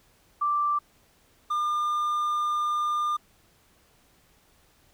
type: tone pair in turn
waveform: sine / triangle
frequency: 1174.7 / 1203.5 Hz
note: D6 / D6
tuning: 0 / +42 cents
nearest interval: unison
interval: 42 cents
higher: second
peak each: -22 dBFS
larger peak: neither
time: 0.41-0.79 / 1.5-3.17 s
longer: second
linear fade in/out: 10 ms
effects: pink hiss -62 dBFS RMS until 4.93 s